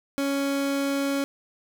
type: tone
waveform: 30% pulse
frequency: 278 Hz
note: C#4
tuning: 5 cents sharp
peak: -21 dBFS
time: 0.18-1.24 s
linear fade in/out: 0 ms
effects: none